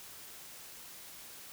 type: silence
effects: white hiss -50 dBFS RMS until 1.52 s